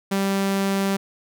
sawtooth tone, 195.8 Hz, G3, 2 cents flat, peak -16 dBFS, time 0.11-0.97 s, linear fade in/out 10 ms, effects none

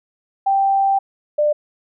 sine tone pair in turn, 784 / 596.3 Hz, G5 / D5, 0 / +26 cents, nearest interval perfect fourth, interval 474 cents, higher first, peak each -13 dBFS, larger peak neither, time 0.46-0.99 / 1.38-1.53 s, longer first, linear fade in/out 10 ms, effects none

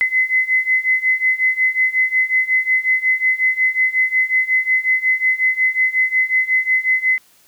sine beating tone pair, 2034 / 2039.5 Hz, C7 / C7, -50 / -45 cents, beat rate 5.5 Hz, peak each -18 / -16 dBFS, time 0.01-7.18 s, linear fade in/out 0 ms, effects white hiss -53 dBFS RMS until 7.47 s

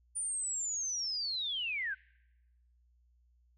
sine linear sweep, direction down, 9330 to 1480 Hz, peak -33 dBFS, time 0.15-1.95 s, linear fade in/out 20 ms, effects noise-tail reverb RT60 1.0 s tail -25 dB re dry + added 60 Hz sine -65 dBFS peak until 3.57 s

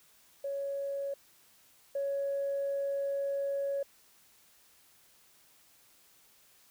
sine tone pair in turn, 557 / 557 Hz, C#5 / C#5, +8 / +8 cents, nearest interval unison, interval 0 cents, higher neither, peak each -32 / -29 dBFS, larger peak second, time 0.44-1.14 / 1.95-3.83 s, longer second, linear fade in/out 5 ms, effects tanh soft clip ceiling -26 dBFS + white hiss -63 dBFS RMS until 6.7 s

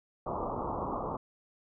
white low-pass noise, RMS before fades -35 dBFS, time 0.26-1.17 s, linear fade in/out 5 ms, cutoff 1200 Hz, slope 96 dB/octave, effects none

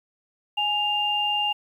sine tone pair together, 832.4 / 2800 Hz, G#5 / F7, +4 / +4 cents, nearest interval octave + major sixth, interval 2100 cents, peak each -26 / -23 dBFS, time 0.57-1.53 s, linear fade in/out 10 ms, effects 9-bit

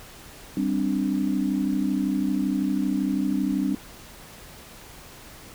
sine chord, G suspended fourth, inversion none, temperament just, 196 / 261.3 / 294 Hz, G3 / C4 / D4, 0 / -2 / +2 cents, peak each -26 dBFS, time 0.57-3.75 s, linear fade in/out 2 ms, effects pink hiss -45 dBFS RMS until 5.54 s

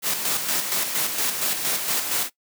white noise with tremolo, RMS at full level -23 dBFS, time 0.02-2.3 s, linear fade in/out 50 ms, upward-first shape square, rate 4.3 Hz, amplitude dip 45%, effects noise-tail reverb RT60 0.1 s tail -18 dB re dry + high-pass 150 Hz 12 dB/octave

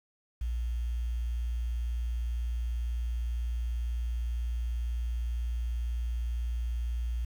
sine tone with quantisation, 59 Hz, A#1, 22 cents sharp, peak -29 dBFS, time 0.41-7.25 s, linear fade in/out 5 ms, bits 9, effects none

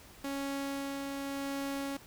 sawtooth tone with tremolo, 276.9 Hz, C#4, 2 cents flat, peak -30 dBFS, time 0.24-1.97 s, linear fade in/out 5 ms, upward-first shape sine, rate 0.89 Hz, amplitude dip 25%, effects pink hiss -55 dBFS RMS until 2.06 s

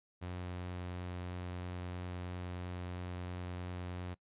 sawtooth tone, 89.7 Hz, F2, 47 cents sharp, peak -36 dBFS, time 0.21-4.15 s, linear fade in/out 20 ms, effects noise-tail reverb RT60 0.1 s tail -22 dB re dry + resampled to 8000 Hz

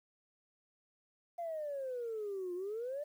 sine exponential two-way sweep, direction down then up, 698.5 to 349.2 to 604 Hz, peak -36 dBFS, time 1.38-3.04 s, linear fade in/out 10 ms, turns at 2.54 s, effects tanh soft clip ceiling -33 dBFS + 11-bit

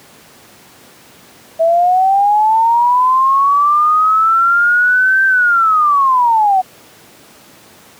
sine linear two-way sweep, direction up then down, 647 to 1568 to 733 Hz, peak -8 dBFS, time 1.59-6.62 s, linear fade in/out 20 ms, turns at 5.25 s, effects pink hiss -42 dBFS RMS until 7.99 s + high-pass 150 Hz 12 dB/octave

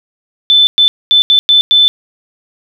sine tone bursts at uneven times, 3520 Hz, A7, in tune, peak -4 dBFS, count 6, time 0.5-0.67 / 0.78-0.88 / 1.11-1.22 / 1.3-1.39 / 1.49-1.61 / 1.71-1.88 s, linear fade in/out 0 ms, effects 7-bit

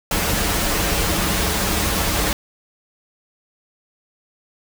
pink noise with comb filter, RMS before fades -20 dBFS, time 0.11-2.33 s, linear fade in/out 2 ms, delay 7.9 ms, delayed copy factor -0.6, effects none

